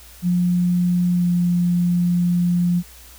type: tone with pitch glide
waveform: sine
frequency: 177.4 to 175.57 Hz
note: F3 to F3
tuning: +27 to +9 cents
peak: -15 dBFS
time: 0.22-2.83 s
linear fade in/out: 50 ms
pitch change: -18 cents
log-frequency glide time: 1.14-1.27 s
effects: added 60 Hz sine -45 dBFS peak until 3.18 s + white hiss -45 dBFS RMS until 3.18 s